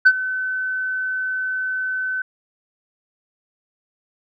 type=tone with ADSR envelope; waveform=sine; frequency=1518 Hz; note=F#6; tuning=44 cents sharp; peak=-4 dBFS; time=0.05-2.22 s; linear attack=17 ms; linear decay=53 ms; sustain=-17 dB; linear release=4 ms; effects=tanh soft clip ceiling -5 dBFS